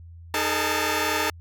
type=tone cluster; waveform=10% pulse; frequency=307.3 / 417 / 452.9 / 879 Hz; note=D#4 / G#4 / A#4 / A5; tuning=-21 / +7 / -50 / -2 cents; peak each=-20 dBFS; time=0.34-1.3 s; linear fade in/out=2 ms; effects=added 84 Hz sine -41 dBFS peak until 1.4 s